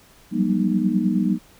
sine tone cluster, 178.1 / 188.8 / 197.9 / 239.2 / 307.9 Hz, F3 / F#3 / G3 / A#3 / D#4, +34 / +35 / +17 / +45 / -18 cents, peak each -26 / -25 / -22 / -23 / -25 dBFS, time 0.31-1.39 s, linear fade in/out 50 ms, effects pink hiss -52 dBFS RMS until 1.59 s

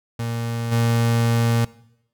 35% pulse tone with level steps, 116.54 Hz, A#2, in tune, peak -22 / -15 dBFS, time 0.19-1.65 s, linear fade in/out 5 ms, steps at 0.71 s, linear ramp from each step 20 ms, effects noise-tail reverb RT60 0.8 s tail -21 dB re dry

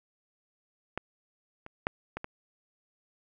clicks, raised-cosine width 0.5 ms, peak -17 / -28 / -12 / -20 / -21 dBFS, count 5, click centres 0.976 / 1.664 / 1.869 / 2.17 / 2.244 s, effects none

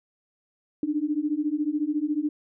sine beating tone pair, 291.7 / 305.7 Hz, D4 / D#4, -12 / -30 cents, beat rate 14 Hz, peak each -27 / -26 dBFS, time 0.83-2.29 s, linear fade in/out 2 ms, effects none

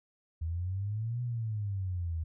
sine exponential two-way sweep, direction up then down, 79.2 to 123.47 to 79.2 Hz, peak -31 dBFS, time 0.41-2.24 s, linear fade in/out 10 ms, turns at 1.22 s, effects none

